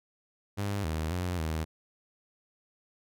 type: tone with pitch steps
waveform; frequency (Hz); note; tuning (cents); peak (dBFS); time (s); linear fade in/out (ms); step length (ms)
sawtooth; 100.9 / 79.1 / 89.6 / 79.4; G#2 / D#2 / F2 / D#2; -49 / +29 / +45 / +36; -26; 0.57-1.65; 20; 270
effects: none